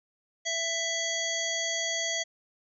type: harmonic tone with a mistuned harmonic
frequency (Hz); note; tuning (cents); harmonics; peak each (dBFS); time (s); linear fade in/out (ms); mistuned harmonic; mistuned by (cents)
663; E5; +10; 1 / 3 / 5 / 7 / 9 / 10; -36 / -33 / -34 / -38 / -37 / -35; 0.45-2.24; 20; 7; -30
effects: none